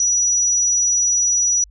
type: tone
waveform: sine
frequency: 5860 Hz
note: F#8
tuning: 18 cents flat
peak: -14 dBFS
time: 0-1.64 s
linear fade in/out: 2 ms
effects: added 50 Hz sine -43 dBFS peak until 1.7 s